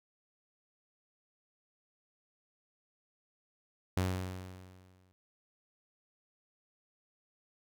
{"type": "tone with exponential decay", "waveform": "sawtooth", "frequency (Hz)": 92.5, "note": "F#2", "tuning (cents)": 0, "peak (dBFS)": -24, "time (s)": [3.97, 5.12], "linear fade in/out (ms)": 0, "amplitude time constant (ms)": 250, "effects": []}